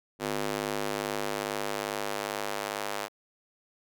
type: tone with high-pass filter sweep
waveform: square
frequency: 51.2 Hz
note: G#1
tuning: 24 cents flat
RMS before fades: -33 dBFS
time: 0.19-3.09 s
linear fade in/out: 50 ms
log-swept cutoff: 320 to 630 Hz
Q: 0.96
effects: none